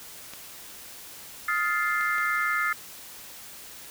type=clicks; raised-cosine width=0.2 ms; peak=-23 dBFS; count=3; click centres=0.336 / 2.01 / 2.183 s
type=chord; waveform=sine; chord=F dominant seventh; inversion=third; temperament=just; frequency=1257.2 / 1396.9 / 1746.1 / 2095 Hz; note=Eb6 / F6 / A6 / C7; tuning=+18 / 0 / -14 / +2 cents; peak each=-29 dBFS; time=1.48-2.73 s; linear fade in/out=5 ms
effects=white hiss -44 dBFS RMS until 3.9 s